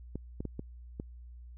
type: clicks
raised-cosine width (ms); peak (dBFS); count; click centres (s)
3; -24; 5; 0.156 / 0.405 / 0.453 / 0.594 / 0.999
effects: added 60 Hz sine -46 dBFS peak until 1.57 s